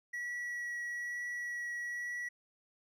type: tone with vibrato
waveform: triangle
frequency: 1931 Hz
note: B6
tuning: 39 cents flat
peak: -35 dBFS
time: 0.13-2.29 s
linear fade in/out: 10 ms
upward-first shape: triangle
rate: 1.1 Hz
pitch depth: 9 cents each way
effects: none